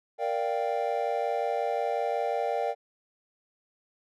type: chord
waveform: triangle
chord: G minor seventh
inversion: first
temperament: equal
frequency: 466.2 / 587.3 / 698.5 / 784 Hz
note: Bb4 / D5 / F5 / G5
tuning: 0 / 0 / 0 / 0 cents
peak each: -30 dBFS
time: 0.18-2.75 s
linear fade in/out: 50 ms
effects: none